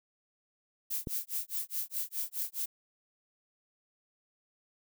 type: noise with tremolo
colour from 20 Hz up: violet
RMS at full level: -33 dBFS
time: 0.9-2.66 s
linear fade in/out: 10 ms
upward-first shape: sine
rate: 4.8 Hz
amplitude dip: 100%
type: click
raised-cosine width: 3 ms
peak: -23 dBFS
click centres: 1.072 s
effects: none